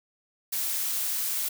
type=noise; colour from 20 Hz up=blue; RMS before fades=-29 dBFS; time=0.52-1.49 s; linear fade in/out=10 ms; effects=none